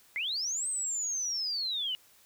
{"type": "linear two-way sweep", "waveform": "sine", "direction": "up then down", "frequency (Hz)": [2000, 8372, 2879], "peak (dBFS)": -30, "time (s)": [0.16, 1.95], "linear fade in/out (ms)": 0, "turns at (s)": 0.68, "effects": ["white hiss -61 dBFS RMS until 2.25 s"]}